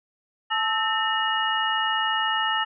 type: tone cluster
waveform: sine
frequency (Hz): 876 / 1306 / 1810 / 2885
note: A5 / E6 / A6 / F#7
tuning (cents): -8 / -17 / +48 / -44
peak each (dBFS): -27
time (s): 0.5-2.65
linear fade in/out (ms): 20
effects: none